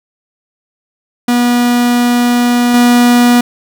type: tone with level steps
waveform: 45% pulse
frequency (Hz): 242.3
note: B3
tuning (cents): -33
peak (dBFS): -8 / -5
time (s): 1.28-3.41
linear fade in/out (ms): 5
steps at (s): 2.74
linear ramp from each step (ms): 2
effects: none